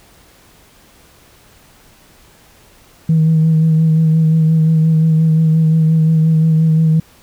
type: tone with vibrato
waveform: sine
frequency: 159.6 Hz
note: D#3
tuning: 44 cents sharp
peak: -7 dBFS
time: 3.09-7 s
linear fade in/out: 5 ms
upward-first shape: sine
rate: 5.7 Hz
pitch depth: 25 cents each way
effects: tanh soft clip ceiling -5 dBFS + pink hiss -47 dBFS RMS until 7.22 s